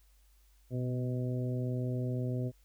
harmonic tone with a mistuned harmonic, 125.8 Hz, B2, 32 cents sharp, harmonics 1 / 2 / 3 / 4 / 5, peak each -32 / -38 / -42 / -44 / -46 dBFS, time 0.7-2.52 s, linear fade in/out 50 ms, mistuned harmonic 1, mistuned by -26 cents, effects added 50 Hz sine -61 dBFS peak until 2.64 s + white hiss -71 dBFS RMS until 2.64 s

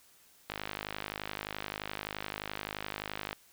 click train, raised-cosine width 0.3 ms, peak -19 dBFS, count 147, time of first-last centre 0.5-3.329 s, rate 51.6 Hz, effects white hiss -62 dBFS RMS until 3.52 s

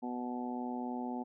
harmonic tone, 123.47 Hz, B2, in tune, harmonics 2 / 3 / 4 / 5 / 6 / 7, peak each -37 / -46 / -49 / -51 / -44 / -44 dBFS, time 0.02-1.24 s, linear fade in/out 20 ms, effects none

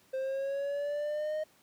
triangle linear sweep, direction up, 523.3 to 622.3 Hz, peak -29 dBFS, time 0.13-1.44 s, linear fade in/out 10 ms, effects pink hiss -64 dBFS RMS until 1.62 s + high-pass 150 Hz 12 dB/octave

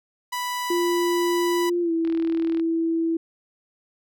sawtooth tone, 987.8 Hz, B5, in tune, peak -22 dBFS, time 0.32-1.7 s, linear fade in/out 10 ms
sine tone with pitch glide, 348.8 to 329.2 Hz, F4 to E4, -2 to -2 cents, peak -20 dBFS, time 0.7-3.17 s, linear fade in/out 5 ms, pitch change -100 cents, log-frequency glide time 1.81-1.92 s
click train, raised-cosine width 0.3 ms, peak -24 dBFS, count 23, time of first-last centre 2.05-2.597 s, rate 40.2 Hz
effects none

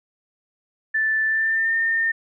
sine tone with pitch glide, 1760 to 1816.8 Hz, A6 to A#6, 0 to -45 cents, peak -18 dBFS, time 0.94-2.12 s, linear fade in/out 10 ms, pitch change +55 cents, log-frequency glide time 1.26-1.75 s, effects none

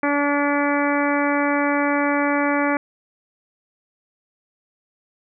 harmonic tone, 287.4 Hz, D4, 37 cents flat, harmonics 1 / 2 / 3 / 4 / 5 / 6 / 7 / 8, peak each -21 / -24 / -26 / -27 / -28 / -29 / -29 / -30 dBFS, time 0.03-2.77 s, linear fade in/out 2 ms, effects none

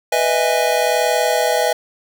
square chord, E major seventh, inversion second, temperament just, 494.4 / 618.1 / 659.3 / 824.1 Hz, B4 / D#5 / E5 / G#5, +2 / -12 / 0 / -14 cents, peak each -21 dBFS, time 0.12-1.73 s, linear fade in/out 5 ms, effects none

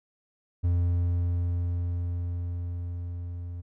triangle tone with level ramp, 87.31 Hz, F2, in tune, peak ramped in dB -19 to -32 dBFS, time 0.63-3.62 s, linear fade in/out 20 ms, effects none

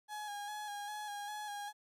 35% pulse tone with vibrato, 830.6 Hz, G#5, in tune, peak -39 dBFS, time 0.08-1.73 s, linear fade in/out 50 ms, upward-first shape square, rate 2.5 Hz, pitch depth 27 cents each way, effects resampled to 32000 Hz + 13-bit

